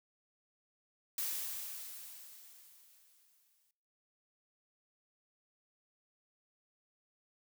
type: noise with exponential decay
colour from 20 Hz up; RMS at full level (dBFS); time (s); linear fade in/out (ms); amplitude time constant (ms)
blue; -36; 1.18-3.71; 2; 550
effects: noise-tail reverb RT60 0.8 s tail -22 dB re dry